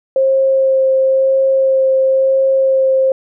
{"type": "tone with vibrato", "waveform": "sine", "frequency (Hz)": 532, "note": "C5", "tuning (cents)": 29, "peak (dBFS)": -9, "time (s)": [0.16, 3.12], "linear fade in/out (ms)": 2, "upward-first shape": "sine", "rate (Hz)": 0.98, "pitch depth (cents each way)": 10, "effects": []}